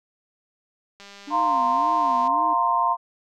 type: click train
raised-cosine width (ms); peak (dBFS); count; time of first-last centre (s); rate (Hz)
0.2; -27; 256; 1-2.275; 200
type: tone with vibrato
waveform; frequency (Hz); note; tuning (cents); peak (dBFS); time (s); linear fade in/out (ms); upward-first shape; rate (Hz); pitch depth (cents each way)
triangle; 280.7; C#4; +22; -31; 1.27-2.54; 10; sine; 1.9; 210
type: chord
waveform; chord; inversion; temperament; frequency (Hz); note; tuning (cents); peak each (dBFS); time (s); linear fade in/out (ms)
sine; F suspended fourth; none; equal with one note detuned; 698.5 / 924.3 / 1046.5; F5 / Bb5 / C6; 0 / -15 / 0; -26 / -22 / -21; 1.3-2.97; 50
effects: none